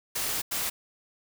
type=noise bursts at uneven times; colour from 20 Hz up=white; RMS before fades=-30 dBFS; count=2; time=0.15-0.42 / 0.51-0.7 s; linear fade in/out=10 ms; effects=none